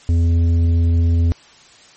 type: tone with tanh clipping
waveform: triangle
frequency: 84.2 Hz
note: E2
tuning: 37 cents sharp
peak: -13 dBFS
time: 0.09-1.32 s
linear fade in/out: 0 ms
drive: 12 dB
effects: white hiss -46 dBFS RMS until 1.96 s + MP3 32 kbps